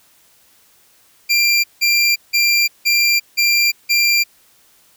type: tone bursts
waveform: 25% pulse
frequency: 2377 Hz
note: D7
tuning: 20 cents sharp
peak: -8 dBFS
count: 6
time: 1.29-4.24 s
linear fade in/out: 20 ms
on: 350 ms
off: 170 ms
effects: white hiss -53 dBFS RMS until 4.96 s